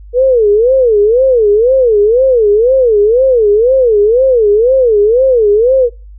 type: tone with vibrato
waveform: sine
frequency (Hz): 466.2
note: A#4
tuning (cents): 0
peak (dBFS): -5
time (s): 0.13-5.9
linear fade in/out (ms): 50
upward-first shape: sine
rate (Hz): 2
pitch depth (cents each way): 230
effects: noise-tail reverb RT60 0.3 s tail -25 dB re dry + added 50 Hz sine -30 dBFS peak until 6.18 s